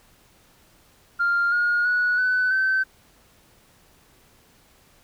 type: tone with pitch steps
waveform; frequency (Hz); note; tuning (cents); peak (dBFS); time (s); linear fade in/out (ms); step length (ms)
sine; 1396.9 / 1431.2 / 1466.3 / 1502.4 / 1539.3; F6 / F6 / F#6 / F#6 / G6; 0 / +42 / -16 / +26 / -32; -17; 1.19-2.84; 20; 330
effects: tanh soft clip ceiling -15 dBFS + pink hiss -57 dBFS RMS until 5.03 s